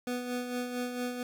25% pulse tone with tremolo, 246.9 Hz, B3, in tune, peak -27 dBFS, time 0.07-1.23 s, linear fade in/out 2 ms, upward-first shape sine, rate 4.4 Hz, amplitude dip 50%, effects none

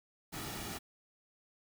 pink noise with comb filter, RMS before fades -42 dBFS, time 0.32-0.79 s, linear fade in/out 20 ms, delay 1.9 ms, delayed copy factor -0.5, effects none

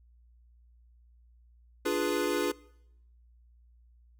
square chord, D diminished seventh, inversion none, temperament equal with one note detuned, 295.2 / 349.2 / 415.3 / 493.9 Hz, D4 / F4 / Ab4 / Cb5, +9 / 0 / 0 / 0 cents, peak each -34 / -33 / -33 / -34 dBFS, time 1.85-2.52 s, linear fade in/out 10 ms, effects noise-tail reverb RT60 0.8 s tail -22 dB re dry + added 59 Hz sine -57 dBFS peak until 4.19 s

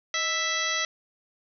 harmonic tone with a mistuned harmonic, 659.3 Hz, E5, in tune, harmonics 1 / 2 / 3 / 4 / 5 / 6 / 7 / 8 / 9, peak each -38 / -33 / -29 / -37 / -33 / -34 / -40 / -39 / -33 dBFS, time 0.14-0.85 s, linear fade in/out 2 ms, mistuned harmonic 1, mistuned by -93 cents, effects none

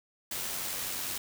white noise with amplitude modulation, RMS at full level -34 dBFS, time 0.31-1.18 s, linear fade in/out 5 ms, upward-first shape sine, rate 91.4 Hz, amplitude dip 30%, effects none

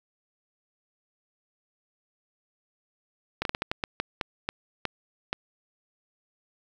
slowing click train, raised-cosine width 0.3 ms, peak -11 dBFS, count 12, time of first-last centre 3.42-5.329 s, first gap 32 ms, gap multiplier 1.31, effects 7-bit

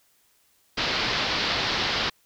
white low-pass noise, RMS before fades -26 dBFS, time 0.77-2.1 s, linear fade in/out 10 ms, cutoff 4900 Hz, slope 48 dB/octave, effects white hiss -64 dBFS RMS until 2.25 s

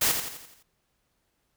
white noise with echo, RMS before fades -23 dBFS, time 0.01-0.12 s, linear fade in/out 10 ms, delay 85 ms, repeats 6, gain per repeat -6 dB, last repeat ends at 0.63 s, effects pink hiss -74 dBFS RMS until 1.56 s

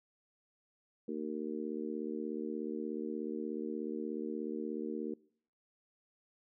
harmonic tone, 76.7 Hz, D#2, 24 cents flat, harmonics 3 / 4 / 5 / 6, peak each -40 / -41 / -42 / -43 dBFS, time 1.08-5.14 s, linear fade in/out 5 ms, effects noise-tail reverb RT60 0.6 s tail -23 dB re dry

